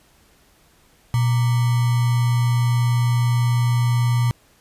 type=tone with sample-and-hold; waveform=sine; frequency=120.8 Hz; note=B2; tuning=38 cents flat; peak=-15 dBFS; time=1.14-4.31 s; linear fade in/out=0 ms; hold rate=1050 Hz; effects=pink hiss -56 dBFS RMS until 4.6 s + resampled to 32000 Hz